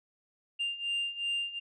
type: beating tone pair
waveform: sine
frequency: 2794 / 2796.7 Hz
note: F7 / F7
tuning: 0 / +2 cents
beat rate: 2.7 Hz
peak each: -34 / -31 dBFS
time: 0.59-1.6 s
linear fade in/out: 20 ms
effects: tanh soft clip ceiling -27 dBFS